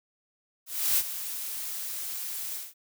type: noise with ADSR envelope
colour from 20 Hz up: blue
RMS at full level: -23 dBFS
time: 0.66-2.74 s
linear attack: 320 ms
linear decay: 44 ms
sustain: -12 dB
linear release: 190 ms
effects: none